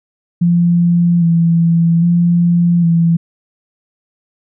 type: tone with vibrato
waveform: sine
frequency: 170 Hz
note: F3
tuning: 46 cents flat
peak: -8 dBFS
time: 0.41-3.17 s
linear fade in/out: 10 ms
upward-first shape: square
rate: 0.62 Hz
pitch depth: 26 cents each way
effects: none